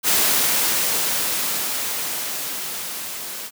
white noise with level ramp, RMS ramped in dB -17 to -32 dBFS, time 0.03-3.51 s, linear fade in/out 50 ms, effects high-pass 150 Hz 12 dB/octave

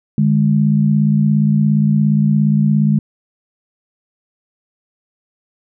sine tone pair together, 149.9 / 207.1 Hz, D3 / G#3, +36 / -5 cents, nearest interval tritone, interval 559 cents, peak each -13 dBFS, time 0.18-2.99 s, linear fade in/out 2 ms, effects none

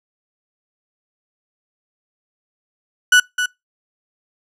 35% pulse tone with echo, 1480 Hz, F#6, in tune, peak -6 dBFS, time 3.12-3.2 s, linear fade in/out 5 ms, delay 260 ms, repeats 1, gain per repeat -9 dB, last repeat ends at 3.46 s, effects noise-tail reverb RT60 0.2 s tail -24 dB re dry + low-pass 10000 Hz 12 dB/octave

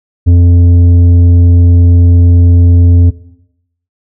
triangle tone with tanh clipping, 87.1 Hz, F2, 4 cents flat, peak -3 dBFS, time 0.26-3.11 s, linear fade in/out 20 ms, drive 12 dB, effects noise-tail reverb RT60 0.8 s tail -17 dB re dry

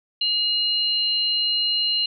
sine tone pair together, 2863 / 4131 Hz, F7 / C8, +42 / -23 cents, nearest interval tritone, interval 635 cents, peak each -22 dBFS, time 0.21-2.06 s, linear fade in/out 5 ms, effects none

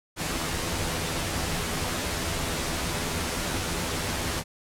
pink noise with comb filter, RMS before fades -29 dBFS, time 0.16-4.44 s, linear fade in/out 50 ms, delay 12 ms, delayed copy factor +0.55, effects low-pass 11000 Hz 12 dB/octave

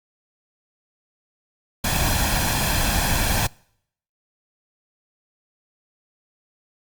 pink noise with comb filter, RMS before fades -21 dBFS, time 1.84-3.47 s, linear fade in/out 5 ms, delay 1.2 ms, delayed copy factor +0.6, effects noise-tail reverb RT60 0.7 s tail -26 dB re dry + Opus 48 kbps

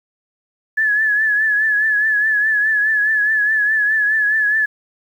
sine tone with vibrato, 1718 Hz, A6, 42 cents flat, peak -13 dBFS, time 0.77-4.66 s, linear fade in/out 10 ms, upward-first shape triangle, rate 4.8 Hz, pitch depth 64 cents each way, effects 8-bit

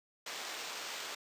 violet noise with sample-and-hold, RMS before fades -42 dBFS, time 0.26-1.15 s, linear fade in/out 5 ms, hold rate 11025 Hz, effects high-pass 400 Hz 12 dB/octave + resampled to 32000 Hz

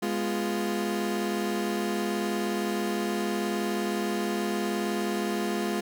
30% pulse chord, F diminished, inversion first, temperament equal, 207.7 / 246.9 / 349.2 Hz, Ab3 / Cb4 / F4, 0 / 0 / 0 cents, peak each -27 / -33 / -28 dBFS, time 0.02-5.81 s, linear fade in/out 10 ms, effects none

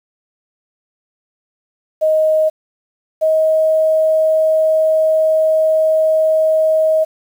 sine tone pair in turn, 626 / 631.8 Hz, D#5 / D#5, +10 / +26 cents, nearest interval unison, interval 16 cents, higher second, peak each -10 dBFS, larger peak neither, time 2.01-2.5 / 3.21-7.05 s, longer second, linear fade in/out 20 ms, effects 7-bit

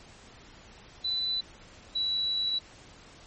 sine tone pair in turn, 3987 / 3928 Hz, B7 / B7, +16 / -10 cents, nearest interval unison, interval 26 cents, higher first, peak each -27 / -26 dBFS, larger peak second, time 1.04-1.41 / 1.95-2.59 s, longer second, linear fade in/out 10 ms, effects pink hiss -52 dBFS RMS until 3.26 s + MP3 32 kbps

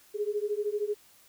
sine beating tone pair, 409.9 / 422.9 Hz, G#4 / G#4, -23 / +31 cents, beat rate 13 Hz, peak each -31 / -31 dBFS, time 0.14-0.95 s, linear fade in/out 20 ms, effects white hiss -59 dBFS RMS until 1.28 s

